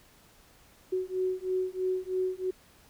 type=beating tone pair; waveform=sine; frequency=370 / 373.1 Hz; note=F#4 / F#4; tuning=0 / +14 cents; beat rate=3.1 Hz; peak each=-31 dBFS; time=0.92-2.51 s; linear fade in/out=10 ms; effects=pink hiss -59 dBFS RMS until 2.89 s